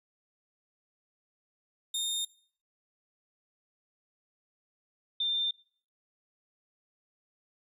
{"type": "tone pair in turn", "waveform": ["sawtooth", "sine"], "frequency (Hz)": [3661, 3592], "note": ["A#7", "A7"], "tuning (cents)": [-32, 35], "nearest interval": "unison", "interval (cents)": 33, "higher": "first", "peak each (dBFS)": -27, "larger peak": "neither", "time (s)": [[1.94, 2.25], [5.2, 5.51]], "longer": "neither", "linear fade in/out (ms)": 5, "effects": ["noise-tail reverb RT60 0.5 s tail -20 dB re dry", "resampled to 32000 Hz"]}